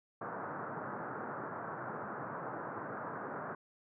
white band-pass noise, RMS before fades -42 dBFS, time 0.21-3.55 s, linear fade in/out 5 ms, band 110 to 1500 Hz, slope 48 dB/octave, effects none

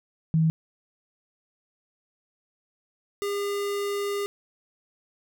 sine / square tone pair in turn, 160.5 / 404.4 Hz, E3 / G#4, -46 / -46 cents, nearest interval octave + major third, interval 1600 cents, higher second, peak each -18 / -27 dBFS, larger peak first, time 0.34-0.5 / 3.22-4.26 s, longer second, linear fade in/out 0 ms, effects none

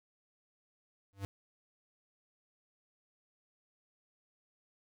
square tone with exponential growth, 98.6 Hz, G2, 11 cents sharp, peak -34 dBFS, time 1.13-1.25 s, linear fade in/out 0 ms, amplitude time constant 26 ms, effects none

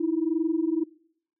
sine tone pair together, 311.1 / 332.9 Hz, D#4 / E4, 0 / +17 cents, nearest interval minor second, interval 117 cents, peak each -26 / -24 dBFS, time 0-0.84 s, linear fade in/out 10 ms, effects noise-tail reverb RT60 0.8 s tail -26 dB re dry + tanh soft clip ceiling -15 dBFS

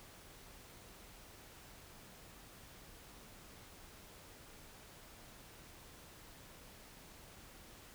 silence, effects pink hiss -57 dBFS RMS until 7.94 s

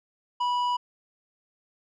triangle tone with tanh clipping, 980 Hz, B5, 14 cents flat, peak -25 dBFS, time 0.4-0.77 s, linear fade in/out 10 ms, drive 13 dB, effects none

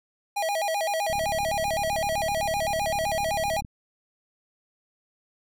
square tone with vibrato, 725 Hz, F#5, 35 cents flat, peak -25 dBFS, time 0.36-3.61 s, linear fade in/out 10 ms, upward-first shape square, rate 7.8 Hz, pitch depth 200 cents each way
click train, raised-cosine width 5 ms, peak -27 dBFS, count 93, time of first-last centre 1.1-3.648 s, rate 36.1 Hz
effects none

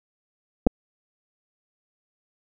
clicks, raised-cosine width 2 ms, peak -5 dBFS, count 2, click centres 0.667 / 0.671 s, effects none

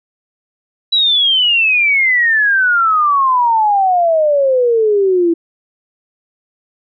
sine exponential sweep, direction down, 3951 to 329.6 Hz, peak -9 dBFS, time 0.92-5.34 s, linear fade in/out 10 ms, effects none

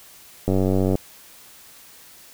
click train, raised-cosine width 2 ms, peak -8 dBFS, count 46, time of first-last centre 0.48-0.954 s, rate 94.9 Hz, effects white hiss -47 dBFS RMS until 2.33 s

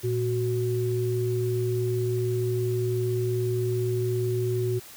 sine tone pair together, 115.77 / 370 Hz, A#2 / F#4, -11 / 0 cents, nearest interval octave + minor sixth, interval 2011 cents, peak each -26 dBFS, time 0.03-4.8 s, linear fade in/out 20 ms, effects white hiss -46 dBFS RMS until 4.96 s

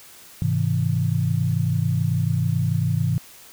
sine chord, Ab augmented, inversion none, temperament equal with one note detuned, 103.83 / 130.81 / 162.08 Hz, Ab2 / C3 / E3, 0 / 0 / -29 cents, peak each -23 dBFS, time 0.42-3.18 s, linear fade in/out 0 ms, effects white hiss -46 dBFS RMS until 3.52 s

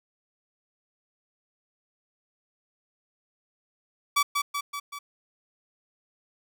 sawtooth tone with echo, 1147 Hz, D6, 41 cents flat, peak -16 dBFS, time 4.16-4.23 s, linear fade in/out 10 ms, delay 190 ms, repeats 4, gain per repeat -4 dB, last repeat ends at 4.99 s, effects none

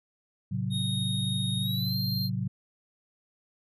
sine chord, F# diminished, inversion first, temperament equal with one note detuned, 110 / 133.48 / 185 Hz, A2 / C3 / F#3, 0 / +35 / 0 cents, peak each -32 dBFS, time 0.51-2.48 s, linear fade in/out 10 ms
square tone with pitch glide, 3729 to 4186 Hz, A#7 to C8, 0 to 0 cents, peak -32 dBFS, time 0.7-2.3 s, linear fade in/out 50 ms, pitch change +200 cents, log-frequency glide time 1.61-1.96 s
effects none

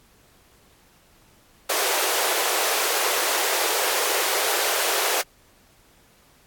pink high-pass noise, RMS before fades -23 dBFS, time 1.69-5.22 s, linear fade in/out 10 ms, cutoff 390 Hz, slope 48 dB/octave, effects pink hiss -57 dBFS RMS until 6.46 s + AAC 64 kbps

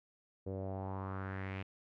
sawtooth tone with low-pass filter sweep, 95.8 Hz, G2, 39 cents flat, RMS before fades -41 dBFS, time 0.46-1.63 s, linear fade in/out 10 ms, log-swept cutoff 470 to 2600 Hz, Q 3.4, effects none

